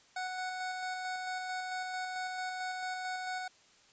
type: tone with tremolo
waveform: 25% pulse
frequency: 740 Hz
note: F#5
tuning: in tune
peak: -31 dBFS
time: 0.16-3.48 s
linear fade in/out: 5 ms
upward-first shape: square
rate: 4.5 Hz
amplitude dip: 25%
effects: white hiss -63 dBFS RMS until 3.92 s + resampled to 16000 Hz